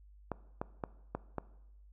clicks, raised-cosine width 1 ms, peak -21 dBFS, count 5, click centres 0.317 / 0.615 / 0.838 / 1.15 / 1.383 s, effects noise-tail reverb RT60 0.9 s tail -19 dB re dry + added 50 Hz sine -55 dBFS peak until 1.92 s

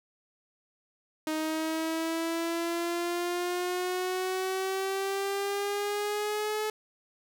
sawtooth exponential sweep, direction up, 311.1 to 430.4 Hz, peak -25 dBFS, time 1.27-6.7 s, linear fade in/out 2 ms, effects none

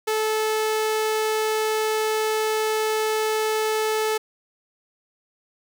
sawtooth tone, 434.8 Hz, A4, 21 cents flat, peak -17 dBFS, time 0.07-4.18 s, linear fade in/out 10 ms, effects none

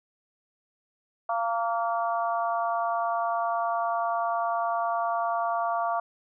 harmonic tone with a mistuned harmonic, 230 Hz, A#3, 23 cents flat, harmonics 3 / 4 / 5 / 6, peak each -27 / -32 / -30 / -38 dBFS, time 1.29-6 s, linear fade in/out 5 ms, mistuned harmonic 6, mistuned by +24 cents, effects none

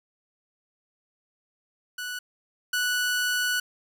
sawtooth tone pair in turn, 1478 / 1478 Hz, F#6 / F#6, -2 / -2 cents, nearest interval unison, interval 0 cents, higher neither, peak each -28 / -20 dBFS, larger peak second, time 1.98-2.19 / 2.73-3.6 s, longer second, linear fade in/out 5 ms, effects none

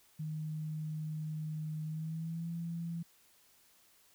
sine tone with pitch glide, 155.1 to 168.16 Hz, D#3 to E3, -5 to +35 cents, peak -36 dBFS, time 0.19-3.03 s, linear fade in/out 10 ms, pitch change +140 cents, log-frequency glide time 1.85-2.49 s, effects white hiss -66 dBFS RMS until 4.14 s

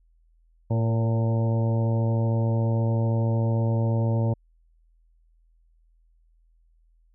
harmonic tone with a mistuned harmonic, 113.6 Hz, A#2, 44 cents flat, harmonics 1 / 2 / 3 / 4 / 5 / 6 / 7 / 8, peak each -21 / -30 / -35 / -36 / -33 / -43 / -43 / -40 dBFS, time 0.7-4.34 s, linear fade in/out 10 ms, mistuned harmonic 4, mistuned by +28 cents, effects added 41 Hz sine -58 dBFS peak until 7.14 s

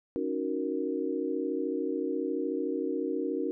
sine chord, D# minor seventh, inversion third, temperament equal, 277.2 / 311.1 / 370 / 466.2 Hz, C#4 / D#4 / F#4 / A#4, 0 / 0 / 0 / 0 cents, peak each -34 dBFS, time 0.16-3.51 s, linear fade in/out 0 ms, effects none

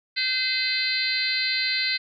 harmonic tone, 514 Hz, C5, 31 cents flat, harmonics 3 / 4 / 5 / 6 / 7 / 8 / 9, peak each -33 / -27 / -33 / -38 / -36 / -26 / -30 dBFS, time 0.16-1.98 s, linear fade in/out 20 ms, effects none

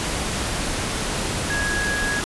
sine tone in noise, 1661.2 Hz, G#6, in tune, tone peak -23 dBFS, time 1.5-2.2 s, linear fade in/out 0 ms, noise pink, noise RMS -25 dBFS, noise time 0-2.24 s, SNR -1 dB, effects resampled to 24000 Hz

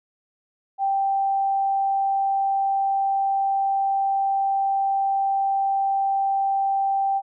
sine tone, 784 Hz, G5, in tune, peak -19 dBFS, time 0.78-7.22 s, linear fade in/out 50 ms, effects none

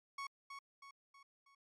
30% pulse tone with echo, 1108.7 Hz, C#6, in tune, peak -39 dBFS, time 0.18-0.27 s, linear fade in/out 5 ms, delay 320 ms, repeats 4, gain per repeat -6 dB, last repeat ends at 1.55 s, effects low-pass 7000 Hz 12 dB/octave + MP3 96 kbps

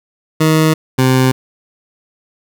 20% pulse tone pair in turn, 157.6 / 129.84 Hz, D#3 / C3, +23 / -13 cents, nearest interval minor third, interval 336 cents, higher first, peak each -4 dBFS, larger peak neither, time 0.4-0.74 / 0.98-1.32 s, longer neither, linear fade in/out 10 ms, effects none

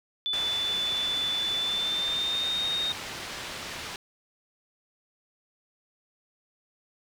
sine tone with pitch glide, 3496 to 3704 Hz, A7 to A#7, -12 to -12 cents, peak -26 dBFS, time 0.26-2.92 s, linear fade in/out 0 ms, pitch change +100 cents, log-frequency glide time 1.55-2.61 s
white low-pass noise, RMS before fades -38 dBFS, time 0.33-3.96 s, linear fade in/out 2 ms, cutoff 4100 Hz, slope 12 dB/octave
effects none

